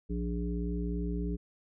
harmonic tone with a mistuned harmonic, 58.5 Hz, A#1, 7 cents sharp, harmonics 1 / 3 / 5 / 7, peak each -33 / -35 / -39 / -41 dBFS, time 0.09-1.37 s, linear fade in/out 20 ms, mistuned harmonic 7, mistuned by +16 cents, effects none

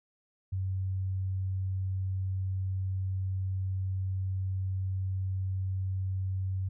sine tone, 94.7 Hz, F#2, 41 cents sharp, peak -29 dBFS, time 0.52-6.69 s, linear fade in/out 10 ms, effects none

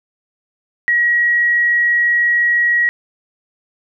sine tone, 1907 Hz, A#6, 39 cents sharp, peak -11 dBFS, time 0.88-2.89 s, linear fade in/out 0 ms, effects none

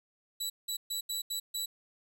20% pulse tone bursts at uneven times, 3939 Hz, B7, 5 cents flat, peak -27 dBFS, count 6, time 0.4-0.5 / 0.68-0.77 / 0.9-1.01 / 1.09-1.22 / 1.3-1.4 / 1.54-1.66 s, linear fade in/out 10 ms, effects none

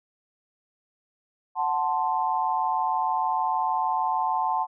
sine chord, F# diminished, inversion none, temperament equal, 740 / 880 / 1046.5 Hz, F#5 / A5 / C6, 0 / 0 / 0 cents, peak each -28 / -25 / -28 dBFS, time 1.55-4.67 s, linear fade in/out 50 ms, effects none

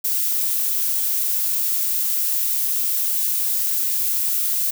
violet noise, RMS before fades -21 dBFS, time 0.04-4.71 s, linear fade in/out 10 ms, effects none

